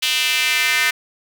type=tone with high-pass filter sweep; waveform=square; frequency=138.59 Hz; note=C#3; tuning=in tune; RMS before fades=-18 dBFS; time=0.02-0.91 s; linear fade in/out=10 ms; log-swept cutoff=3000 to 1900 Hz; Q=2.8; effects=none